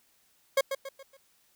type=tone with echo; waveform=40% pulse; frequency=544 Hz; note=C#5; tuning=33 cents flat; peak=-20 dBFS; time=0.57-0.61 s; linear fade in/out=5 ms; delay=140 ms; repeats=4; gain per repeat=-8 dB; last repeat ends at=1.17 s; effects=white hiss -67 dBFS RMS until 1.55 s